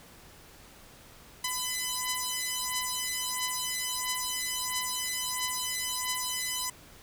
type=beating tone pair; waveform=5% pulse; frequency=1005 / 1006.5 Hz; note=B5 / B5; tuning=+30 / +33 cents; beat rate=1.5 Hz; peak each=-21 dBFS; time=1.44-6.7 s; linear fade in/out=5 ms; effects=pink hiss -53 dBFS RMS until 7.02 s